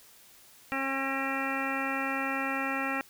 harmonic tone with a mistuned harmonic, 270 Hz, C#4, 45 cents flat, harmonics 1 / 2 / 3 / 4 / 5 / 6 / 7 / 9 / 10, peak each -35 / -39 / -37 / -41 / -36 / -41 / -36 / -37 / -40 dBFS, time 0.72-3.01 s, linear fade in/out 0 ms, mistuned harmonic 9, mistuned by -36 cents, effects white hiss -56 dBFS RMS until 3.09 s

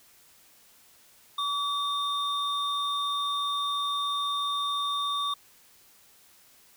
triangle tone pair together, 1144 / 3637 Hz, D6 / A#7, -46 / -43 cents, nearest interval octave + minor sixth, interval 2003 cents, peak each -27 / -29 dBFS, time 1.38-5.34 s, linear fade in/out 5 ms, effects white hiss -58 dBFS RMS until 6.76 s

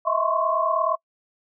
sine tone cluster, 635 / 664 / 1034 / 1073 / 1111 Hz, D#5 / E5 / C6 / C6 / C#6, +35 / +12 / -21 / +43 / +4 cents, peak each -26 dBFS, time 0.05-0.96 s, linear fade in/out 20 ms, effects noise-tail reverb RT60 0.1 s tail -25 dB re dry

